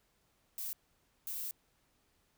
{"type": "noise bursts at uneven times", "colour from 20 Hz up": "violet", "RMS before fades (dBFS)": -40, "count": 2, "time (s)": [[0.58, 0.73], [1.27, 1.51]], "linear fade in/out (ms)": 0, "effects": ["pink hiss -74 dBFS RMS until 2.37 s"]}